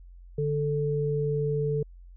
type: tone pair together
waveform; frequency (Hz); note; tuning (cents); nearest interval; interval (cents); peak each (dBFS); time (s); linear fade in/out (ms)
sine; 146.83 / 440; D3 / A4; 0 / 0; octave + perfect fifth; 1900; -27 / -27; 0.38-1.83; 5
effects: added 44 Hz sine -45 dBFS peak until 2.16 s